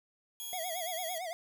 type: tone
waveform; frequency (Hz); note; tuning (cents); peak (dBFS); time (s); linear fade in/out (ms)
10% pulse; 3322; G#7; 0; -31; 0.4-1.18; 0
type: tone with vibrato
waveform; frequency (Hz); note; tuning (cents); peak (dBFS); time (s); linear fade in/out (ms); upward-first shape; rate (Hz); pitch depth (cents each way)
square; 692; F5; -16; -37; 0.53-1.33; 0; sine; 8.9; 140
effects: 9-bit

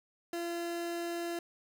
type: tone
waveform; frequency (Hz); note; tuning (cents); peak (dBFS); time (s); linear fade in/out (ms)
30% pulse; 341.7; F4; -38; -32; 0.33-1.39; 2
effects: none

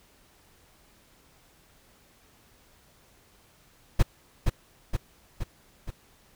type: noise with echo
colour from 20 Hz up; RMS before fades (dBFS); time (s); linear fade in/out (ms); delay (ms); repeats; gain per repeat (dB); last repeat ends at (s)
brown; -17; 3.99-4.03; 10; 470; 4; -4; 5.91
effects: pink hiss -60 dBFS RMS until 6.35 s

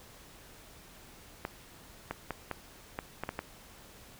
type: clicks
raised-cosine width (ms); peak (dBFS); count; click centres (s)
0.5; -19; 8; 1.451 / 2.11 / 2.307 / 2.513 / 2.989 / 3.236 / 3.291 / 3.391
effects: pink hiss -54 dBFS RMS until 4.19 s

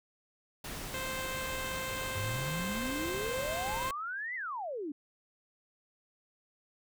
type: noise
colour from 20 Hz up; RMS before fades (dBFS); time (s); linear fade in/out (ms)
pink; -41; 0.64-3.91; 5
type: tone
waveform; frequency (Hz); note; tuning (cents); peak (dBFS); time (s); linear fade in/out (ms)
10% pulse; 523.3; C5; 0; -28; 0.94-3.91; 2
type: exponential two-way sweep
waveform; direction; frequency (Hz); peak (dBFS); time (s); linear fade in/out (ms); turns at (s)
sine; up then down; 92.5 to 2072 to 273.2; -35; 2.15-4.92; 5; 4.35
effects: none

